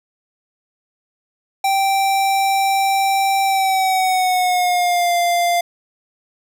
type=tone with pitch glide; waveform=square; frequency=781 to 695.8 Hz; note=G5 to F5; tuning=-7 to -7 cents; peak=-15 dBFS; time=1.64-5.61 s; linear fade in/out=5 ms; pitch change=-200 cents; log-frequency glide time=3.43-5.14 s; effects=none